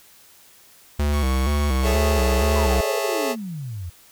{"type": "tone with vibrato", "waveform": "square", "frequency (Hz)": 69.3, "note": "C#2", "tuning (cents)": 0, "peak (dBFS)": -19, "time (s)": [0.99, 2.81], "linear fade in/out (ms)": 5, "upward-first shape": "square", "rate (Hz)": 2.1, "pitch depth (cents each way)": 94}
{"type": "tone with pitch glide", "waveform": "sawtooth", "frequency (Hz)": [1108.7, 1102.3], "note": ["C#6", "C#6"], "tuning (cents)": [0, -10], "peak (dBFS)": -28, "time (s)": [1.12, 1.96], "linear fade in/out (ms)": 20, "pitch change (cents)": -10, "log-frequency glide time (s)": [1.72, 1.8]}
{"type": "chord", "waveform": "sawtooth", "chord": "A major seventh", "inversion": "third", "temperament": "just", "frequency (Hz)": [412.5, 440, 550, 660], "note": ["G#4", "A4", "C#5", "E5"], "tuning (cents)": [-12, 0, -14, 2], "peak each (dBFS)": -23, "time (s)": [1.82, 3.36], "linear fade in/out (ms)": 50}
{"type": "exponential sweep", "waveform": "sine", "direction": "down", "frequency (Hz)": [1065, 81.1], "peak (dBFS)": -28, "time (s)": [2.55, 3.9], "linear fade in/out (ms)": 10}
{"effects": ["white hiss -51 dBFS RMS until 4.11 s"]}